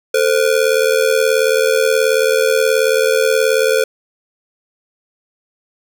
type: ring-modulated tone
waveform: square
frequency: 483.9 Hz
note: B4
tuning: 35 cents flat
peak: -9 dBFS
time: 0.14-3.84 s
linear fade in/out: 5 ms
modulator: 39.3 Hz
effects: none